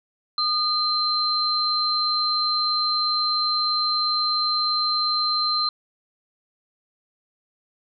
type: tone pair together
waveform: sine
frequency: 1223 / 4114 Hz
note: D#6 / C8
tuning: -30 / -30 cents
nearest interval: octave + major sixth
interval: 2100 cents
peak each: -25 / -21 dBFS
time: 0.38-5.69 s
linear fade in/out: 2 ms
effects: none